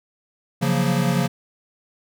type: chord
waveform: square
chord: Gb major seventh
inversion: second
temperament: equal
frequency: 138.59 / 174.61 / 185 / 233.1 Hz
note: Db3 / F3 / Gb3 / Bb3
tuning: 0 / 0 / 0 / 0 cents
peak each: -23 / -23 / -27 / -26 dBFS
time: 0.61-1.28 s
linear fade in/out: 20 ms
effects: none